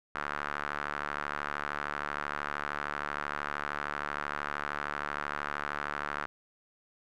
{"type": "tone with band-pass filter", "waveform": "sawtooth", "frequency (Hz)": 73, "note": "D2", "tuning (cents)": -10, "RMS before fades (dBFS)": -36, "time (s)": [0.15, 6.26], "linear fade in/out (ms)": 0, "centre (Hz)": 1400, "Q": 2.9, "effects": []}